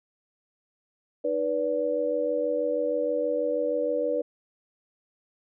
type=tone cluster; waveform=sine; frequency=307.8 / 490.7 / 577 Hz; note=D#4 / B4 / D5; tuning=-19 / -11 / -31 cents; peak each=-33 / -26 / -28 dBFS; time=1.24-4.22 s; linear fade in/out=10 ms; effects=none